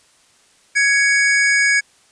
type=tone pair together; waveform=square; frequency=1665 / 2237 Hz; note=G#6 / C#7; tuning=+4 / +15 cents; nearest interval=perfect fourth; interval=511 cents; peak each=-16 dBFS; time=0.75-1.81 s; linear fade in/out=20 ms; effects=white hiss -54 dBFS RMS until 2.11 s + resampled to 22050 Hz